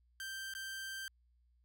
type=tone with dropouts; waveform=sawtooth; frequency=1568 Hz; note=G6; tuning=in tune; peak=-38 dBFS; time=0.2-1.08 s; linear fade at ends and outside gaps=1 ms; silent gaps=0.538-0.55 s; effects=added 60 Hz sine -68 dBFS peak until 1.64 s